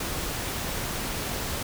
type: noise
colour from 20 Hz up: pink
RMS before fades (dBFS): -31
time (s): 0-1.63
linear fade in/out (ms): 5
effects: none